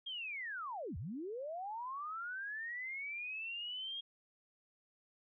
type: linear two-way sweep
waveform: sine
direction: down then up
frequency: 3269 to 69.3 to 3269 Hz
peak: -40 dBFS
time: 0.06-4.01 s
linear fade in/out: 10 ms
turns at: 0.97 s
effects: none